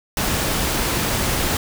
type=noise; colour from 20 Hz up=pink; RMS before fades=-21 dBFS; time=0.17-1.57 s; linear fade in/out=2 ms; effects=none